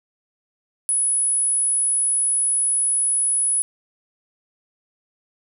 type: tone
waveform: sine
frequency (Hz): 10160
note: D#9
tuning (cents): +35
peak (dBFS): -17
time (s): 0.89-3.62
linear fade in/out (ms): 0
effects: none